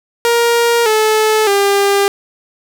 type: tone with pitch steps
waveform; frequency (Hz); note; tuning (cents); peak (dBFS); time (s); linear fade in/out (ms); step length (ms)
sawtooth; 470 / 433.5 / 399.8; A#4 / A4 / G4; +14 / -26 / +34; -6; 0.25-2.08; 0; 610
effects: none